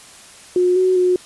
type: tone with pitch steps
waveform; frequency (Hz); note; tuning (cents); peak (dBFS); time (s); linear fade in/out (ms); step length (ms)
sine; 360.6 / 371.2 / 362.9; F#4 / F#4 / F#4; -45 / +6 / -34; -12; 0.56-1.16; 2; 200
effects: white hiss -42 dBFS RMS until 1.25 s + resampled to 24000 Hz